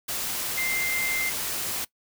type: tone in noise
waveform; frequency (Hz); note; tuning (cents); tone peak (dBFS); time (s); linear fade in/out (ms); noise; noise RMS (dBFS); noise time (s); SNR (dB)
sine; 2091; C7; -2; -26; 0.57-1.3; 10; white; -30; 0.08-1.85; +1
effects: noise-tail reverb RT60 0.1 s tail -21 dB re dry